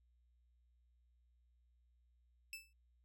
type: tone with exponential decay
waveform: sawtooth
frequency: 2637 Hz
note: E7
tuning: in tune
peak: -39 dBFS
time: 2.53-2.73 s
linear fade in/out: 1 ms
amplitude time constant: 42 ms
effects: added 60 Hz sine -70 dBFS peak until 3.04 s